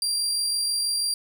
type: tone with amplitude modulation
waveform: 30% pulse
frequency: 4743 Hz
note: D8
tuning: 16 cents sharp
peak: -19 dBFS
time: 0.02-1.14 s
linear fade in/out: 2 ms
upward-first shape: sine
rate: 46.2 Hz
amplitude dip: 25%
effects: none